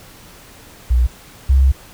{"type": "tone pair in turn", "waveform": "sine", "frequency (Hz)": [60.9, 66.79], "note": ["B1", "C2"], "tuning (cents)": [-24, 36], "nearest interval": "major second", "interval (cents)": 160, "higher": "second", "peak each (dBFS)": [-10, -8], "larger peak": "second", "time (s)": [[0.9, 1.07], [1.49, 1.72]], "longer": "second", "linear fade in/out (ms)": 10, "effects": ["pink hiss -42 dBFS RMS until 1.93 s"]}